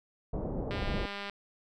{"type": "low-pass noise", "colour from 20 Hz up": "pink", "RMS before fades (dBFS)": -34, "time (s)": [0.33, 1.06], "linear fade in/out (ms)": 5, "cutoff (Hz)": 710, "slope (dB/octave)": 24}
{"type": "click train", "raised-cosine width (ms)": 0.3, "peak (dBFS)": -23, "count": 119, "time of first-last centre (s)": [0.71, 1.297], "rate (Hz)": 201}
{"effects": []}